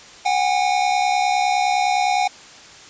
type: tone pair together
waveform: square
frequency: 737.2 / 807 Hz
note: F#5 / G#5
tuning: -7 / -50 cents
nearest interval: major second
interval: 157 cents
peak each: -20 dBFS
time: 0.25-2.28 s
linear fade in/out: 10 ms
effects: white hiss -42 dBFS RMS until 2.89 s + resampled to 16000 Hz